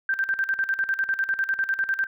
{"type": "tone with tremolo", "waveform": "sine", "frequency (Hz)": 1568, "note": "G6", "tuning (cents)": 0, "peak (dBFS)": -20, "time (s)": [0.09, 2.07], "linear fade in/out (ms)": 2, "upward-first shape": "square", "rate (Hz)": 10, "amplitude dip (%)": 75, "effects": []}